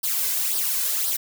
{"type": "noise with flanger", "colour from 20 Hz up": "blue", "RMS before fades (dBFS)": -24, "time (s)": [0.03, 1.17], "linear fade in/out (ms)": 10, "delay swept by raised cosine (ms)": [0.21, 2.01], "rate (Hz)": 1.9, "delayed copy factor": 0.7, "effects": []}